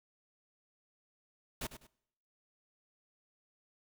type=noise with echo; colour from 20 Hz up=pink; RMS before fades=-39 dBFS; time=1.61-1.67 s; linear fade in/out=5 ms; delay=100 ms; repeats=2; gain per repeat=-11 dB; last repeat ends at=1.87 s; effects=noise-tail reverb RT60 0.8 s tail -25 dB re dry